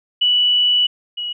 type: tone pair in turn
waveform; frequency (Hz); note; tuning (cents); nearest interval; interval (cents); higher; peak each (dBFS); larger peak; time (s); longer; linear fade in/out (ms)
sine; 2955 / 2916; F#7 / F#7; -3 / -26; unison; 23; first; -12 / -22; first; 0.21-0.87 / 1.17-1.33; first; 10
effects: none